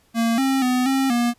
square tone with pitch steps, 229.8 / 268 / 251.4 / 268.3 / 238.7 Hz, A#3 / C4 / B3 / C4 / A#3, -25 / +42 / +31 / +44 / +41 cents, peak -18 dBFS, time 0.14-1.34 s, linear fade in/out 50 ms, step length 240 ms, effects pink hiss -60 dBFS RMS until 1.38 s + resampled to 32000 Hz

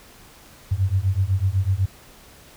sine beating tone pair, 91.8 / 99.8 Hz, F#2 / G2, -13 / +32 cents, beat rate 8 Hz, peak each -21 dBFS, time 0.71-1.86 s, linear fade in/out 10 ms, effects pink hiss -48 dBFS RMS until 2.56 s

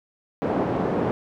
pink band-pass noise, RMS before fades -24 dBFS, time 0.42-1.11 s, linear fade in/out 0 ms, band 200 to 700 Hz, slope 12 dB/octave, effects none

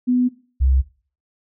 sine tone pair in turn, 248.7 / 65.87 Hz, B3 / C2, +12 / +12 cents, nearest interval octave + major seventh, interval 2300 cents, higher first, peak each -14 / -13 dBFS, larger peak second, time 0.07-0.29 / 0.6-0.82 s, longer neither, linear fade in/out 20 ms, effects noise-tail reverb RT60 0.4 s tail -17 dB re dry

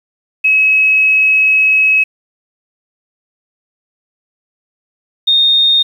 sine tone pair in turn, 2564 / 3681 Hz, E7 / A#7, -49 / -23 cents, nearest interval tritone, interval 626 cents, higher second, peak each -7 dBFS, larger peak neither, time 0.44-2.04 / 5.27-5.83 s, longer first, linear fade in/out 10 ms, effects 7-bit

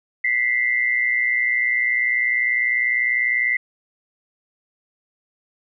sine tone pair together, 1972.9 / 2093 Hz, B6 / C7, -2 / 0 cents, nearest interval minor second, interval 102 cents, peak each -20 dBFS, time 0.24-3.57 s, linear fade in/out 5 ms, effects none

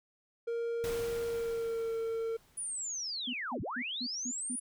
triangle tone with pitch glide, 466.2 to 453.7 Hz, A#4 to A#4, 0 to -47 cents, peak -30 dBFS, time 0.47-2.37 s, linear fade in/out 10 ms, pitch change -47 cents, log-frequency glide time 1.26-1.95 s
pink noise with exponential decay, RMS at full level -41 dBFS, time 0.84-3.56 s, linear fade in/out 0 ms, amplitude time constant 590 ms
sine linear two-way sweep, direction down then up, 9956 to 64 to 9956 Hz, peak -35 dBFS, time 2.57-4.6 s, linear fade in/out 10 ms, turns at 3.61 s
sine tone bursts, 246.9 Hz, B3, in tune, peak -36 dBFS, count 6, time 3.27-4.56 s, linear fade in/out 10 ms, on 65 ms, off 180 ms
effects none

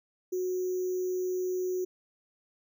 sine tone with sample-and-hold, 366.3 Hz, F#4, 17 cents flat, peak -28 dBFS, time 0.32-1.85 s, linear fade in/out 10 ms, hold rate 6300 Hz, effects none

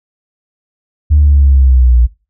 sine linear sweep, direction down, 75.6 to 58.27 Hz, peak -3 dBFS, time 1.1-2.07 s, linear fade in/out 20 ms, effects noise-tail reverb RT60 0.3 s tail -22 dB re dry + tanh soft clip ceiling 0 dBFS

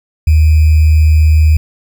sine tone with sample-and-hold, 77.78 Hz, D#2, in tune, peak -4 dBFS, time 0.27-1.57 s, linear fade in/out 5 ms, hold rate 2450 Hz, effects none

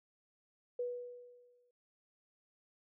sine tone with exponential decay, 489 Hz, B4, 17 cents flat, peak -33 dBFS, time 0.79-1.71 s, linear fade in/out 5 ms, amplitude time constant 200 ms, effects none

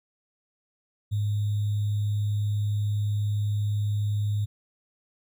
sine tone with sample-and-hold, 103.83 Hz, G#2, in tune, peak -23 dBFS, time 1.11-4.46 s, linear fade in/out 20 ms, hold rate 3675 Hz, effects none

